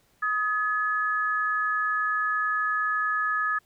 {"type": "tone pair together", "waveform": "sine", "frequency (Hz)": [1259, 1707.5], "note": ["D#6", "G#6"], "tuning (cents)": [20, 48], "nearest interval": "perfect fourth", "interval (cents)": 528, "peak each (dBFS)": -26, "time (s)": [0.22, 3.59], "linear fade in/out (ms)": 10, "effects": ["pink hiss -65 dBFS RMS until 3.65 s"]}